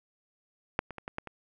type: clicks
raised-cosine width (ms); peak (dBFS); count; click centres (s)
0.5; -10 / -25 / -25 / -22 / -18 / -26; 6; 0.791 / 0.907 / 0.983 / 1.079 / 1.184 / 1.273
effects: none